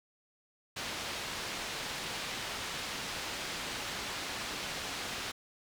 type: low-pass noise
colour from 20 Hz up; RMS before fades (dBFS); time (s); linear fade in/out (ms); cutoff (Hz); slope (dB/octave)
white; -39; 0.76-5.32; 10; 4300; 12
effects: none